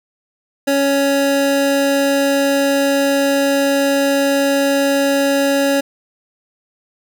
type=tone pair together; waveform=square; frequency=277.7 / 557.3 Hz; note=C#4 / C#5; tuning=+3 / +9 cents; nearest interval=octave; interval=1206 cents; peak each=-17 / -16 dBFS; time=0.67-5.81 s; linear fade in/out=10 ms; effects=none